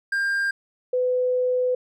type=tone pair in turn; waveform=triangle / sine; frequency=1599 / 502.2 Hz; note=G6 / B4; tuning=+34 / +29 cents; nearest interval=octave + minor sixth; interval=2005 cents; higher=first; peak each=-19 / -19 dBFS; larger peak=neither; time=0.12-0.51 / 0.93-1.75 s; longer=second; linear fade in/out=5 ms; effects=none